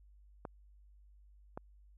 clicks, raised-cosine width 1 ms, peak -27 dBFS, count 2, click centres 0.452 / 1.575 s, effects added 50 Hz sine -58 dBFS peak until 1.97 s

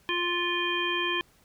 harmonic tone, 350 Hz, F4, 4 cents sharp, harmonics 1 / 3 / 5 / 7 / 9, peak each -32 / -32 / -32 / -32 / -32 dBFS, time 0.09-1.21 s, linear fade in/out 0 ms, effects pink hiss -62 dBFS RMS until 1.44 s

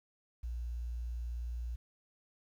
sine tone, 59.2 Hz, A#1, 27 cents sharp, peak -35 dBFS, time 0.43-1.76 s, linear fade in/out 10 ms, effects tanh soft clip ceiling -32 dBFS + 11-bit

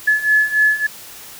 sine beating tone pair, 1712 / 1715.5 Hz, A6 / A6, -48 / -44 cents, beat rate 3.5 Hz, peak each -17 / -14 dBFS, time 0.07-0.87 s, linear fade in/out 10 ms, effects white hiss -37 dBFS RMS until 1.39 s

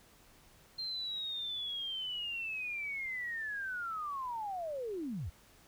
sine linear sweep, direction down, 4186 to 61.2 Hz, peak -36 dBFS, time 0.78-5.3 s, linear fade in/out 10 ms, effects pink hiss -62 dBFS RMS until 5.67 s

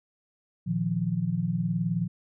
sine chord, Bb suspended fourth, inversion none, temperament equal, 116.54 / 155.56 / 174.61 Hz, Bb2 / Eb3 / F3, 0 / 0 / 0 cents, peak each -32 / -30 / -27 dBFS, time 0.66-2.08 s, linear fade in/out 20 ms, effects none

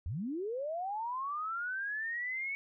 sine linear sweep, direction up, 67.5 to 2234 Hz, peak -34 dBFS, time 0.06-2.55 s, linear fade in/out 0 ms, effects none

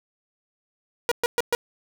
sawtooth tone bursts, 479 Hz, A#4, 47 cents sharp, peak -15 dBFS, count 4, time 1.09-1.55 s, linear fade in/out 0 ms, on 25 ms, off 120 ms, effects none

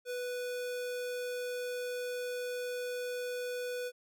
square tone, 493.9 Hz, B4, in tune, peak -36 dBFS, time 0.05-3.92 s, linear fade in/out 50 ms, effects none

